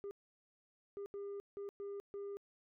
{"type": "tone bursts at uneven times", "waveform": "sine", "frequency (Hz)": 401.7, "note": "G4", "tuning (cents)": 42, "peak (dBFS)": -39, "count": 6, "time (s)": [[0.04, 0.11], [0.97, 1.06], [1.14, 1.4], [1.57, 1.69], [1.8, 2], [2.14, 2.37]], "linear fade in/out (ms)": 0, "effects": ["tanh soft clip ceiling -41 dBFS"]}